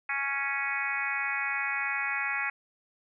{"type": "harmonic tone", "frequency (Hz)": 277.2, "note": "C#4", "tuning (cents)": 0, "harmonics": [3, 4, 5, 6, 7, 8, 9], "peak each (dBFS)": [-39, -40, -37, -35, -34, -34, -36], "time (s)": [0.09, 2.5], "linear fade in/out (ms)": 5, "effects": []}